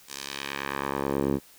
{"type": "tone with band-pass filter sweep", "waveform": "10% pulse", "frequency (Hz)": 69.3, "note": "C#2", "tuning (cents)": 0, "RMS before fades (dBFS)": -30, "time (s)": [0.07, 1.4], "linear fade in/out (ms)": 50, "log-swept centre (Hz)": [7500, 280], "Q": 0.99, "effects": ["white hiss -54 dBFS RMS until 1.58 s"]}